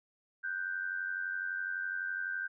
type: tone pair together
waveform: sine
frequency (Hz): 1476.1 / 1568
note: F#6 / G6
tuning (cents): -5 / 0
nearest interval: minor second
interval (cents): 105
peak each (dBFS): -39 / -35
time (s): 0.43-2.48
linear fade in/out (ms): 20
effects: none